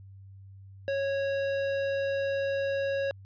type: tone with tanh clipping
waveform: sine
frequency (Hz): 551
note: C#5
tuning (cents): -11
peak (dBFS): -29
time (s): 0.88-3.11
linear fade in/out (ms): 0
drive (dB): 16
effects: added 97 Hz sine -46 dBFS peak until 3.25 s + resampled to 11025 Hz